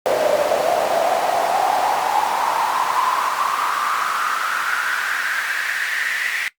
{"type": "noise with high-pass filter sweep", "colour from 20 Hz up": "brown", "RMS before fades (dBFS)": -20, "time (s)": [0.06, 6.48], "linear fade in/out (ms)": 0, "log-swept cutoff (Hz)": [560, 2000], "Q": 6.3, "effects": ["noise-tail reverb RT60 0.1 s tail -17 dB re dry", "Opus 48 kbps"]}